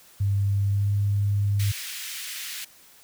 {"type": "tone with pitch glide", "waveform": "sine", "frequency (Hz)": [99.7, 101.27], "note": ["G2", "G#2"], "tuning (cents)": [30, -43], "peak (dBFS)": -20, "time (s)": [0.2, 1.72], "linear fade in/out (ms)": 10, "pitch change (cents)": 27, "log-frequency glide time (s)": [0.66, 0.9]}
{"type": "high-pass noise", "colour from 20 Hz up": "pink", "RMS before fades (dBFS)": -35, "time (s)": [1.59, 2.65], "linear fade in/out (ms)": 10, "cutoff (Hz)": 1900, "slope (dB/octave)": 24}
{"effects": ["white hiss -53 dBFS RMS until 3.03 s"]}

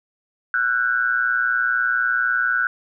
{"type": "tone with amplitude modulation", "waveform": "sine", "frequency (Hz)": 1482, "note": "F#6", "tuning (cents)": 2, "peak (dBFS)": -13, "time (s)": [0.54, 2.67], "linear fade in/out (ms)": 2, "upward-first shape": "sine", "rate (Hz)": 120, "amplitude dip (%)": 95, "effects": []}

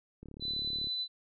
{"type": "click train", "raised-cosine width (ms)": 3, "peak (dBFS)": -34, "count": 24, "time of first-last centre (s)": [0.23, 0.871], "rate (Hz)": 35.9}
{"type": "tone with tremolo", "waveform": "sine", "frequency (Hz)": 4000, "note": "B7", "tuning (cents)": 21, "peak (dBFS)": -31, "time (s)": [0.4, 1.08], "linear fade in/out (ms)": 50, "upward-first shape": "triangle", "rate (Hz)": 12, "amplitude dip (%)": 25}
{"effects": []}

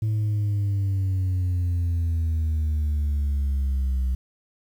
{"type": "exponential sweep", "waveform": "sine", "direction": "down", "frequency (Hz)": [109.4, 63.4], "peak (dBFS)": -18, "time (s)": [0.02, 4.15], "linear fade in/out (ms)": 5, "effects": ["tanh soft clip ceiling -20 dBFS", "9-bit"]}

